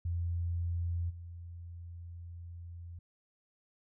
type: tone with level steps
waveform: sine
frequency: 85.8 Hz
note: F2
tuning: 30 cents flat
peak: -31 / -43 dBFS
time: 0.05-2.99 s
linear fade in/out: 5 ms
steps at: 1.09 s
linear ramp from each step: 20 ms
effects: none